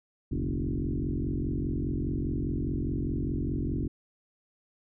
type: tone with frequency modulation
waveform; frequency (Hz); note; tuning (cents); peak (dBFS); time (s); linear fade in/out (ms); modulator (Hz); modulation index
sine; 98; G2; 0; -27; 0.31-3.88; 10; 44.9; 5.3
effects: none